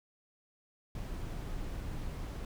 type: noise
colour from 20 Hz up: brown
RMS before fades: -39 dBFS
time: 0.95-2.45 s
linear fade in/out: 2 ms
effects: none